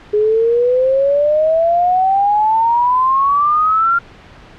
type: exponential sweep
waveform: sine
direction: up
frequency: 415.3 to 1396.9 Hz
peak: -10 dBFS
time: 0.13-3.99 s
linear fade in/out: 10 ms
effects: pink hiss -40 dBFS RMS until 4.58 s + low-pass 3000 Hz 12 dB/octave